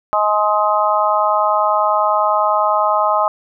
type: harmonic tone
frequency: 210 Hz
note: G#3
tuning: 19 cents sharp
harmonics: 3 / 4 / 5 / 6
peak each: -18 / -18 / -18 / -18 dBFS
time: 0.13-3.28 s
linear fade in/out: 0 ms
effects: none